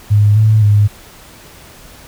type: tone with pitch steps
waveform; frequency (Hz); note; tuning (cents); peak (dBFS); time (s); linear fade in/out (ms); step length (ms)
sine; 103.9 / 108.7 / 103.6; G#2 / A2 / G#2; +1 / -21 / -4; -6; 0.1-0.88; 20; 260
effects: pink hiss -39 dBFS RMS until 2.07 s